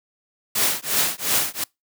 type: noise with tremolo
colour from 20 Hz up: white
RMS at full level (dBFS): -18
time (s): 0.55-1.64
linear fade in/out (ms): 5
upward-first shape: triangle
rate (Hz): 2.8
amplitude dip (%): 100
effects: noise-tail reverb RT60 0.2 s tail -26 dB re dry + high-pass 100 Hz 12 dB/octave